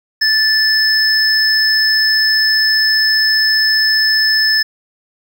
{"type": "tone pair together", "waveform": "triangle", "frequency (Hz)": [1750, 5215], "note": ["A6", "E8"], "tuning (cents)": [-10, -19], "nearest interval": "octave + perfect fifth", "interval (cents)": 1891, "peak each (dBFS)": -11, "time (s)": [0.21, 4.63], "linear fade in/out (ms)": 10, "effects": ["tanh soft clip ceiling -2 dBFS", "7-bit"]}